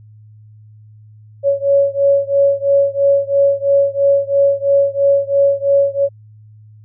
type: beating tone pair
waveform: sine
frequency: 557 / 560 Hz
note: C#5 / C#5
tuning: +8 / +18 cents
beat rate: 3 Hz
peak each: -13 / -14 dBFS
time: 1.43-6.09 s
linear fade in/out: 50 ms
effects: added 107 Hz sine -39 dBFS peak until 6.84 s